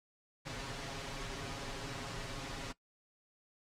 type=noise with comb filter; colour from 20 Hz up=pink; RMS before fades=-42 dBFS; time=0.45-2.73 s; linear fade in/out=20 ms; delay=7.3 ms; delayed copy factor=+1; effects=noise-tail reverb RT60 0.1 s tail -18 dB re dry + low-pass 6000 Hz 12 dB/octave